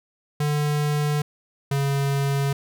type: tone pair in turn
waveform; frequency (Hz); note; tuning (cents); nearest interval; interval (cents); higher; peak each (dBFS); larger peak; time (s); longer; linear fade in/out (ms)
square; 148.1 / 139.26; D3 / C#3; +15 / +8; minor second; 107; first; -21; neither; 0.4-1.22 / 1.71-2.53; neither; 5
effects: none